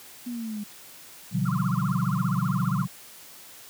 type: linear sweep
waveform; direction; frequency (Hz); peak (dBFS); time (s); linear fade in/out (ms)
sine; down; 246.9 to 203.6; -30; 0.26-0.64; 10
type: chord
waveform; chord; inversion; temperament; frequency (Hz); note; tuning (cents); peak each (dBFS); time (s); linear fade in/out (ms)
sine; G dominant seventh; first; equal with one note detuned; 123.47 / 146.83 / 174.61 / 191.41; B2 / D3 / F3 / G3; 0 / 0 / 0 / -41; -28; 1.31-2.88; 50
type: tone with vibrato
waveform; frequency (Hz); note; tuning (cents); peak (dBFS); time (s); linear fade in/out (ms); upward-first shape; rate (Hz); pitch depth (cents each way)
sine; 1198; D6; +34; -32; 1.45-2.85; 10; sine; 15; 280
effects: white hiss -47 dBFS RMS until 3.69 s + high-pass 80 Hz 12 dB/octave